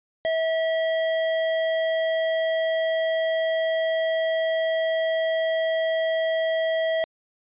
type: tone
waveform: square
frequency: 648 Hz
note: E5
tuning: 30 cents flat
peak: -22 dBFS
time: 0.25-7.04 s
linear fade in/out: 0 ms
effects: resampled to 8000 Hz